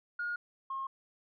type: tone pair in turn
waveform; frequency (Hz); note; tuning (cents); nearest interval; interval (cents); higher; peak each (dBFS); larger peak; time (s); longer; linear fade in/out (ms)
sine; 1431 / 1074.8; F6 / C6; +42 / +46; perfect fourth; 496; first; -32 / -34; first; 0.19-0.36 / 0.7-0.87; neither; 5
effects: tanh soft clip ceiling -28 dBFS